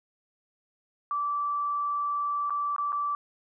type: tone with dropouts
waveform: sine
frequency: 1162 Hz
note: D6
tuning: 19 cents flat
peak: -26 dBFS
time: 1.11-3.15 s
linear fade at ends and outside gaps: 1 ms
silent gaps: 2.497-2.505 / 2.763-2.782 / 2.921-2.928 s
effects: none